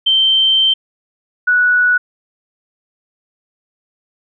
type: tone pair in turn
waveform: sine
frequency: 3120 / 1472.4 Hz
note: G7 / F#6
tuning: -9 / -9 cents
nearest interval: octave + minor second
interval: 1300 cents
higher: first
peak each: -9 dBFS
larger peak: neither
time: 0.06-0.74 / 1.47-1.98 s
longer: first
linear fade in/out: 10 ms
effects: none